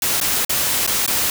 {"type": "noise with dropouts", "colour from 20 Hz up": "white", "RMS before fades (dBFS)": -19, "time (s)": [0.02, 1.3], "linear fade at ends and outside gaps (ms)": 2, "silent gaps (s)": [[0.202, 0.212], [0.449, 0.494], [0.866, 0.875], [1.063, 1.077]], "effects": []}